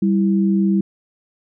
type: tone pair together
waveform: sine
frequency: 195.86 / 330 Hz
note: G3 / E4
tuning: -1 / +2 cents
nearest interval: major sixth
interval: 903 cents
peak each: -14 / -21 dBFS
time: 0.02-0.81 s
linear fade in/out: 5 ms
effects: none